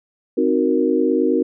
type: chord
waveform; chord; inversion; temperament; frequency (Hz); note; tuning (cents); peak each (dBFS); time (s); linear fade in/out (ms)
sine; C half-diminished seventh; none; equal; 261.6 / 311.1 / 370 / 466.2; C4 / Eb4 / Gb4 / Bb4; 0 / 0 / 0 / 0; -20; 0.37-1.43; 10
effects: none